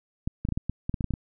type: clicks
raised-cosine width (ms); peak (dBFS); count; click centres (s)
5; -15; 12; 0.275 / 0.451 / 0.488 / 0.523 / 0.575 / 0.696 / 0.895 / 0.942 / 1.008 / 1.043 / 1.107 / 1.138
effects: none